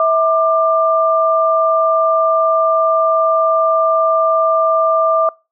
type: tone pair together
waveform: sine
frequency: 649 / 1191.6 Hz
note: E5 / D6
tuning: -27 / +25 cents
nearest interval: major seventh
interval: 1052 cents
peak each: -13 dBFS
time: 0-5.29 s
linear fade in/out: 2 ms
effects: noise-tail reverb RT60 0.3 s tail -26 dB re dry